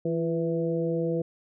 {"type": "harmonic tone with a mistuned harmonic", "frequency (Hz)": 165.2, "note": "E3", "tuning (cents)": 4, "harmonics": [1, 2, 3, 4], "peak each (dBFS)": [-29, -30, -28, -40], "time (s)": [0.05, 1.22], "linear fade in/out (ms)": 5, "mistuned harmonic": 2, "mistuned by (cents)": 43, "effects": []}